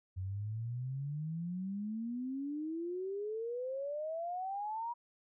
sine exponential sweep, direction up, 91 to 964 Hz, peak -36 dBFS, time 0.16-4.94 s, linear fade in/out 20 ms, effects none

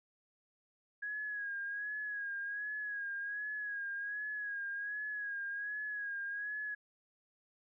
sine tone with vibrato, 1656 Hz, G#6, 5 cents flat, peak -37 dBFS, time 1.02-6.75 s, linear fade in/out 10 ms, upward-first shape sine, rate 1.3 Hz, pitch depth 50 cents each way, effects none

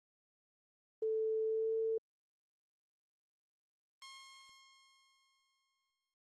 sine tone with pitch glide, 440 to 446.4 Hz, A4 to A4, 0 to +25 cents, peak -32 dBFS, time 1.02-1.98 s, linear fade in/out 5 ms, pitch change +25 cents, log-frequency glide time 1.45-1.74 s
5% pulse tone with exponential decay, 1074 Hz, C6, 45 cents sharp, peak -34 dBFS, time 4.02-6.14 s, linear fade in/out 1 ms, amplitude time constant 460 ms
effects low-pass 5000 Hz 12 dB/octave + Opus 24 kbps

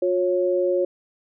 sine tone pair together, 358.4 / 550 Hz, F4 / C#5, +45 / -14 cents, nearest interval perfect fifth, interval 741 cents, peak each -21 / -21 dBFS, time 0.02-0.85 s, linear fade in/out 5 ms, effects none

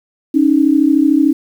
sine tone pair together, 277.2 / 310.6 Hz, C#4 / D#4, 0 / -3 cents, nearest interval major second, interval 197 cents, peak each -11 dBFS, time 0.34-1.33 s, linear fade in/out 10 ms, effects 7-bit

